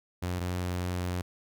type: tone pair in turn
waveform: sawtooth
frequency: 89.7 / 89.7 Hz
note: F2 / F2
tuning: +47 / +47 cents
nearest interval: unison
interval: 0 cents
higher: neither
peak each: -26 dBFS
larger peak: neither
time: 0.22-0.4 / 0.4-1.22 s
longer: second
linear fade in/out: 10 ms
effects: none